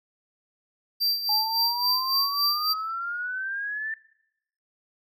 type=tone with tremolo; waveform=square; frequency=4699 Hz; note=D8; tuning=in tune; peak=-21 dBFS; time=1-2.74 s; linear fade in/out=20 ms; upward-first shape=sine; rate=3.6 Hz; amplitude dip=70%
type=exponential sweep; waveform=sine; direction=up; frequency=840 to 1788 Hz; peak=-28 dBFS; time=1.29-3.94 s; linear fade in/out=2 ms
effects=noise-tail reverb RT60 0.8 s tail -21 dB re dry